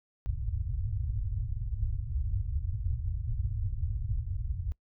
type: low-pass noise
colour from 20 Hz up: white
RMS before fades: -32 dBFS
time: 0.26-4.72 s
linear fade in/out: 0 ms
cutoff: 110 Hz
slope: 48 dB/octave
effects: noise-tail reverb RT60 0.1 s tail -23 dB re dry